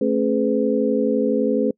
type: tone cluster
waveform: sine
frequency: 220.7 / 272.6 / 423.2 / 504 Hz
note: A3 / C#4 / G#4 / B4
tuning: +5 / -29 / +33 / +35 cents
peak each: -22 dBFS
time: 0.01-1.71 s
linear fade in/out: 5 ms
effects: noise-tail reverb RT60 0.1 s tail -26 dB re dry